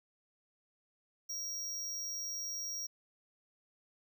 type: tone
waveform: square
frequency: 5650 Hz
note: F8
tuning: 19 cents sharp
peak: -38 dBFS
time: 1.29-2.87 s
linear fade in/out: 10 ms
effects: none